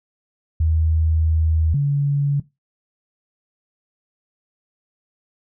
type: tone pair in turn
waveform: sine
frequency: 79.8 / 142.19 Hz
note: D#2 / C#3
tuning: +44 / +44 cents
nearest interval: minor seventh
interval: 1000 cents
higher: second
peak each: -15 dBFS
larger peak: neither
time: 0.6-1.74 / 1.74-2.4 s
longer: first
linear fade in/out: 5 ms
effects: noise-tail reverb RT60 0.2 s tail -18 dB re dry